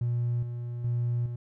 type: tone with tremolo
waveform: triangle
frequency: 120 Hz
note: B2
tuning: 49 cents flat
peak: -22 dBFS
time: 0.01-1.36 s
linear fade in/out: 5 ms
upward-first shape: square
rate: 1.2 Hz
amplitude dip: 60%
effects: tanh soft clip ceiling -21 dBFS